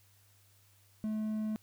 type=tone; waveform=triangle; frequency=215.8 Hz; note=A3; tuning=33 cents flat; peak=-30 dBFS; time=1.04-1.56 s; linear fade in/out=0 ms; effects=added 99 Hz sine -65 dBFS peak until 1.62 s + white hiss -67 dBFS RMS until 1.62 s